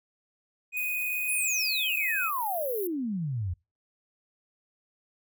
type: tone with pitch glide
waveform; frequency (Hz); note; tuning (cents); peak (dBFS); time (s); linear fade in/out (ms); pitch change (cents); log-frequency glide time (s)
triangle; 2489 to 2530; D#7 to D#7; 0 to +28; -27; 0.72-2.31; 50; +28; 1.23-1.81
type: high-pass noise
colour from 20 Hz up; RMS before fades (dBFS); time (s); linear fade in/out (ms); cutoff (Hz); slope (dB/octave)
pink; -37; 0.77-2.87; 0; 11000; 96
type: exponential sweep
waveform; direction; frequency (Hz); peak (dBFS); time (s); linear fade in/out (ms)
sine; down; 11175 to 82.41; -28; 1.28-3.54; 10
effects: noise-tail reverb RT60 0.3 s tail -26 dB re dry